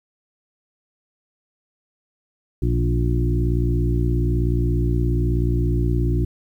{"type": "harmonic tone with a mistuned harmonic", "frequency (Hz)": 58.9, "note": "A#1", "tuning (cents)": 19, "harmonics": [1, 2, 3, 4, 5, 6], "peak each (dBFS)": [-20, -21, -30, -34, -28, -28], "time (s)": [2.62, 6.25], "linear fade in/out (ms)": 5, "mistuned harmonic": 2, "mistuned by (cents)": 31, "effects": ["9-bit"]}